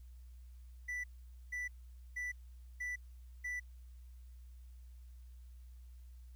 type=tone bursts; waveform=triangle; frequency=1975.5 Hz; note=B6; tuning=in tune; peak=-36 dBFS; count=5; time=0.88-3.6 s; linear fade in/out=10 ms; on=160 ms; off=480 ms; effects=added 61 Hz sine -51 dBFS peak until 6.35 s + white hiss -75 dBFS RMS until 6.35 s